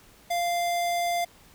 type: tone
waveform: square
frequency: 695 Hz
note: F5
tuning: 9 cents flat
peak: -25 dBFS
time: 0.3-1.25 s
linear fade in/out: 10 ms
effects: pink hiss -55 dBFS RMS until 1.54 s